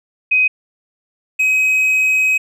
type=tone pair in turn; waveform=sine / triangle; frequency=2516 / 2534 Hz; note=D#7 / D#7; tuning=+19 / +31 cents; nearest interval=unison; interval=12 cents; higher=second; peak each=-10 dBFS; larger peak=neither; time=0.31-0.48 / 1.39-2.38 s; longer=second; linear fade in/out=10 ms; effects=none